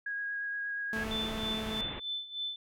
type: tone with vibrato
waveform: sine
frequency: 1646 Hz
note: G#6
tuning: 16 cents flat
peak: -33 dBFS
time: 0.06-1.04 s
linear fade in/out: 5 ms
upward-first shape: sine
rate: 8.5 Hz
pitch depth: 11 cents each way
type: tone with pitch glide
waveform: sawtooth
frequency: 220 to 218.5 Hz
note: A3 to A3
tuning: 0 to -12 cents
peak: -32 dBFS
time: 0.93-1.81 s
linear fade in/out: 0 ms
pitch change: -12 cents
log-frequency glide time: 1.32-1.7 s
type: low-pass noise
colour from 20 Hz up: pink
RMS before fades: -41 dBFS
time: 0.95-2 s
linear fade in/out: 10 ms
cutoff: 3600 Hz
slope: 96 dB/octave
type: tone with tremolo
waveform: sine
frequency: 3520 Hz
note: A7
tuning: in tune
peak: -32 dBFS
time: 1.11-2.56 s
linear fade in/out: 2 ms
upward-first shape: sine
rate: 3.2 Hz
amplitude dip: 80%
effects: none